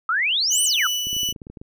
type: exponential two-way sweep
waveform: sine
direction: up then down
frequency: 1244.5 to 9610 to 1244.5 Hz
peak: -18 dBFS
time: 0.09-0.87 s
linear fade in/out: 2 ms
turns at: 0.63 s
type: tone with tremolo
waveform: 30% pulse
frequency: 2967 Hz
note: F#7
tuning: 4 cents sharp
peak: -18 dBFS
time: 0.5-1.33 s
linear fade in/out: 20 ms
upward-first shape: sine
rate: 3.1 Hz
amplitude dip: 30%
type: clicks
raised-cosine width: 3 ms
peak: -25 dBFS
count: 12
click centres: 1.07 / 1.13 / 1.166 / 1.232 / 1.289 / 1.325 / 1.362 / 1.418 / 1.469 / 1.5 / 1.572 / 1.615 s
effects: none